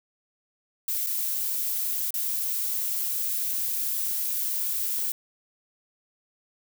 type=noise with dropouts; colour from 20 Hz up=violet; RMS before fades=-28 dBFS; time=0.88-5.12 s; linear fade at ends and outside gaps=2 ms; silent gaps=1.064-1.069 / 2.106-2.14 s; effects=none